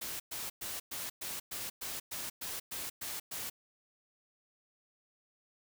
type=noise bursts; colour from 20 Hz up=white; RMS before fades=-40 dBFS; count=12; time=0.01-3.5 s; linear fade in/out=10 ms; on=190 ms; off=110 ms; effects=none